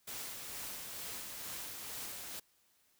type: noise with tremolo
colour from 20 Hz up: white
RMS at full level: -43 dBFS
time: 0.07-2.4 s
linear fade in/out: 10 ms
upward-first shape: sine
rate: 2.2 Hz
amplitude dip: 30%
effects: white hiss -72 dBFS RMS until 2.99 s